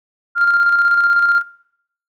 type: tone with tremolo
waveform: sine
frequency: 1396.9 Hz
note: F6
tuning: in tune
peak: -8 dBFS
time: 0.35-1.43 s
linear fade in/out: 50 ms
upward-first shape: square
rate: 16 Hz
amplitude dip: 40%
effects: noise-tail reverb RT60 0.7 s tail -22 dB re dry + tanh soft clip ceiling -6 dBFS